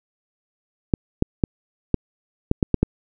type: clicks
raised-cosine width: 3 ms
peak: -3 dBFS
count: 8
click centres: 0.938 / 1.224 / 1.438 / 1.943 / 2.514 / 2.628 / 2.743 / 2.83 s
effects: none